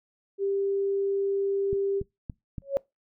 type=tone; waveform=sine; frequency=395.2 Hz; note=G4; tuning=14 cents sharp; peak=-24 dBFS; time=0.38-2.03 s; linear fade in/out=50 ms
type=click train; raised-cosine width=5 ms; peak=-22 dBFS; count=4; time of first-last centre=1.73-2.582 s; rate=3.52 Hz
type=tone with exponential growth; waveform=sine; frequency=553 Hz; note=C#5; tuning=4 cents flat; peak=-17 dBFS; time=2.62-2.77 s; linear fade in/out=0 ms; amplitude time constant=31 ms
effects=noise-tail reverb RT60 0.2 s tail -24 dB re dry